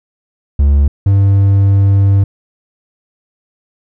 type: tone pair in turn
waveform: triangle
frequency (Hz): 70.9 / 98.72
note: C#2 / G2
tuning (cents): +40 / +13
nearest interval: tritone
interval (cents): 573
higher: second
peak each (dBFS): -4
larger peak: neither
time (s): 0.59-0.88 / 1.06-2.24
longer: second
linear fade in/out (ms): 5
effects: none